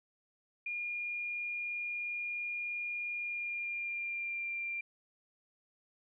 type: tone with pitch glide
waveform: sine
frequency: 2421 to 2377 Hz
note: D#7 to D7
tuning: -48 to +20 cents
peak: -35 dBFS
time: 0.66-4.81 s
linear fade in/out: 5 ms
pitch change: -32 cents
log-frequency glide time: 3.13-4.5 s
effects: none